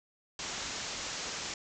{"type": "low-pass noise", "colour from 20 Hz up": "white", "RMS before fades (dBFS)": -39, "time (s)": [0.39, 1.54], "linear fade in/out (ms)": 2, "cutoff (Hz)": 7400, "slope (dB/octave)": 96, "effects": []}